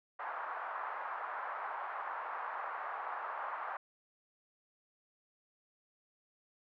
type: band-pass noise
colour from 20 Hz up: pink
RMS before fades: -41 dBFS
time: 0.19-3.77 s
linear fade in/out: 5 ms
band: 810 to 1400 Hz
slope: 24 dB/octave
effects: none